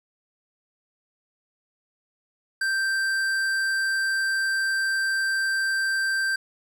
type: tone with tanh clipping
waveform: sine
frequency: 1568 Hz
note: G6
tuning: in tune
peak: -24 dBFS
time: 2.61-6.36 s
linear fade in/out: 5 ms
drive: 14 dB
effects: none